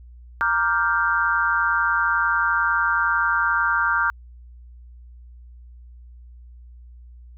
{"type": "chord", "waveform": "sine", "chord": "G minor seventh", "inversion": "first", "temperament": "equal", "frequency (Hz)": [932.3, 1174.7, 1396.9, 1568], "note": ["Bb5", "D6", "F6", "G6"], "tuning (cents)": [0, 0, 0, 0], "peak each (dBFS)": [-26, -25, -21, -23], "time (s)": [0.41, 4.1], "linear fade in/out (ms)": 0, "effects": ["added 60 Hz sine -41 dBFS peak until 7.37 s"]}